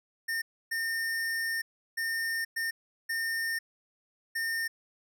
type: tone bursts at uneven times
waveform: square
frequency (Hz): 1819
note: A#6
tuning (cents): -43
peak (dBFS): -30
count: 6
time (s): 0.28-0.42 / 0.71-1.62 / 1.97-2.45 / 2.56-2.71 / 3.09-3.59 / 4.35-4.68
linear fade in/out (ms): 10
effects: none